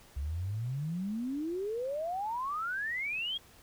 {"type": "exponential sweep", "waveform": "sine", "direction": "up", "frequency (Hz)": [66.2, 3322], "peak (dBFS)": -32, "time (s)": [0.16, 3.38], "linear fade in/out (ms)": 10, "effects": ["pink hiss -58 dBFS RMS until 3.62 s"]}